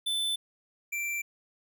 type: tone pair in turn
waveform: square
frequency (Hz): 3520 / 2349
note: A7 / D7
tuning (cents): 0 / 0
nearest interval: perfect fifth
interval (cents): 700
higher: first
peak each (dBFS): -28 / -31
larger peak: first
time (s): 0.06-0.36 / 0.92-1.22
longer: neither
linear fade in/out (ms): 10
effects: none